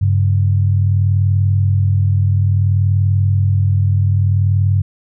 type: tone pair together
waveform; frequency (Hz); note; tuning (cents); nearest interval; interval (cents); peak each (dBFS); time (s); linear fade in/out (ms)
sine; 98 / 138.59; G2 / C#3; 0 / 0; tritone; 600; -11 / -19; 0.01-4.82; 10
effects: none